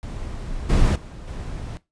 brown noise with level steps, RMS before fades -31 / -17 / -36 / -31 dBFS, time 0.03-1.77 s, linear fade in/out 0 ms, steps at 0.69 / 0.95 / 1.27 s, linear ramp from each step 10 ms, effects noise-tail reverb RT60 0.2 s tail -17 dB re dry + resampled to 22050 Hz

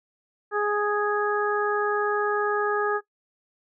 harmonic tone, 415.3 Hz, G#4, in tune, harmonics 1 / 2 / 3 / 4, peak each -25 / -30 / -28 / -29 dBFS, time 0.51-3.01 s, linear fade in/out 50 ms, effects noise-tail reverb RT60 0.1 s tail -19 dB re dry

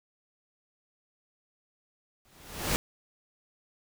pink noise with exponential growth, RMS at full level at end -25 dBFS, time 2.25-2.76 s, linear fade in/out 0 ms, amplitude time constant 110 ms, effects none

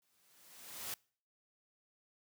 white noise with exponential growth, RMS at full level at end -40 dBFS, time 0.02-0.94 s, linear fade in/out 1 ms, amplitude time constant 200 ms, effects noise-tail reverb RT60 0.5 s tail -26 dB re dry + high-pass 100 Hz 12 dB/octave

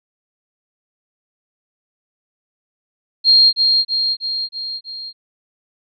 sine tone with echo, 4222 Hz, C8, 15 cents sharp, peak -7 dBFS, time 3.24-3.53 s, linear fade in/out 50 ms, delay 320 ms, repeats 5, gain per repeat -4 dB, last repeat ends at 5.13 s, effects none

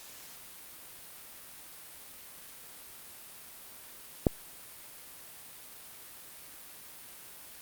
click, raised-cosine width 2 ms, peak -8 dBFS, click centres 4.268 s, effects white hiss -49 dBFS RMS until 7.61 s + Opus 48 kbps

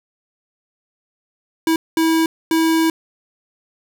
square tone bursts at uneven times, 324.5 Hz, E4, 27 cents flat, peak -14 dBFS, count 3, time 1.67-1.76 / 1.97-2.26 / 2.51-2.9 s, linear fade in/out 2 ms, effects none

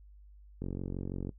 click train, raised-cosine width 3 ms, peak -24 dBFS, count 32, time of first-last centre 0.62-1.292 s, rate 46.1 Hz, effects noise-tail reverb RT60 0.1 s tail -20 dB re dry + added 50 Hz sine -52 dBFS peak until 1.38 s

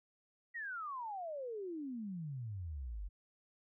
sine exponential sweep, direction down, 1944 to 44.85 Hz, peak -40 dBFS, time 0.54-3.09 s, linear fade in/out 20 ms, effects none

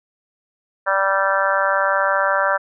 harmonic tone, 194.7 Hz, G3, 12 cents flat, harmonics 3 / 4 / 5 / 6 / 7 / 8 / 9, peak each -21 / -27 / -23 / -25 / -22 / -22 / -27 dBFS, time 0.86-2.58 s, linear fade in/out 20 ms, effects none

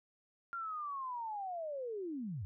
sine linear sweep, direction down, 1396.9 to 82.41 Hz, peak -38 dBFS, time 0.53-2.45 s, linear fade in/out 0 ms, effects none

